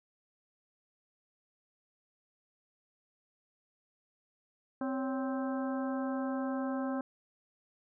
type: harmonic tone with a mistuned harmonic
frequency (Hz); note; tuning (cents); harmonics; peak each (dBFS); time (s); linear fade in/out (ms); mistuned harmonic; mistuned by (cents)
261.6; C4; 0; 1 / 2 / 3 / 4 / 5 / 6; -33 / -39 / -43 / -45 / -47 / -49; 4.81-7.01; 2; 2; +100
effects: none